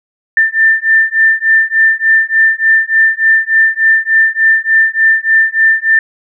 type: beating tone pair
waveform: sine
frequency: 1785 / 1788.4 Hz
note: A6 / A6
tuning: +24 / +28 cents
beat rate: 3.4 Hz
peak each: -10 dBFS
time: 0.37-5.99 s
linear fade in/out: 2 ms
effects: none